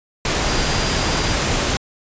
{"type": "tone in noise", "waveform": "sine", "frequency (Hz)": 4815, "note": "D8", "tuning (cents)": 42, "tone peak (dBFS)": -30, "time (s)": [0.48, 1.34], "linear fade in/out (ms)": 2, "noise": "pink", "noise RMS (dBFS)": -19, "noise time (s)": [0.25, 1.77], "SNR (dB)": -14, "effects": ["resampled to 16000 Hz"]}